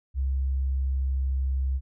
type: tone with pitch glide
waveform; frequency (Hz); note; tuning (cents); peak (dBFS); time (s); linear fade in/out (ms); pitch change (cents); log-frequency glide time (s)
sine; 66.8 to 66.34; C2 to C2; +36 to +25; -23; 0.14-1.81; 50; -11; 0.27-1.49
effects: none